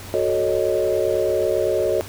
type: chord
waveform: sine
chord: D# half-diminished seventh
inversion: first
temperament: equal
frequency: 370 / 440 / 554.4 / 622.3 Hz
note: F#4 / A4 / C#5 / D#5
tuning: 0 / 0 / 0 / 0 cents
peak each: -23 dBFS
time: 0.14-2.01 s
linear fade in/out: 0 ms
effects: added 94 Hz sine -38 dBFS peak until 2.08 s + pink hiss -38 dBFS RMS until 2.08 s